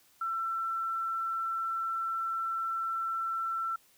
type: tone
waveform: sine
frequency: 1342 Hz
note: E6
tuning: 31 cents sharp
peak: -30 dBFS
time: 0.21-3.76 s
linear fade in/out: 5 ms
effects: white hiss -64 dBFS RMS until 3.97 s